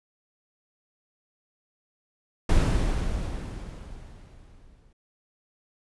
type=noise with exponential decay; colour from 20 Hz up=brown; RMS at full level=-18 dBFS; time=2.49-4.93 s; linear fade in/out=5 ms; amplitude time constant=530 ms; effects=resampled to 24000 Hz